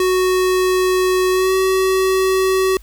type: tone with pitch glide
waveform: square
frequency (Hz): 370 to 378.4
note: F#4 to F#4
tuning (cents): 0 to +39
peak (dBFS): -14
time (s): 0-2.77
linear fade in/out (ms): 2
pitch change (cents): +39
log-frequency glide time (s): 1.31-1.54
effects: added 50 Hz sine -38 dBFS peak until 2.82 s + white hiss -52 dBFS RMS until 2.82 s